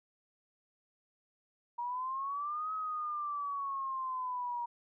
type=exponential two-way sweep; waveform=sine; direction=up then down; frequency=948 to 1280 to 948 Hz; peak=-34 dBFS; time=1.78-4.66 s; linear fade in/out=10 ms; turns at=2.73 s; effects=none